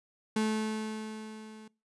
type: tone with level ramp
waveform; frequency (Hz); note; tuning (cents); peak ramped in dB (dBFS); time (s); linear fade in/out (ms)
35% pulse; 217.3; A3; -21; -24 to -46; 0.36-1.68; 5
effects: noise-tail reverb RT60 0.3 s tail -23 dB re dry + resampled to 24000 Hz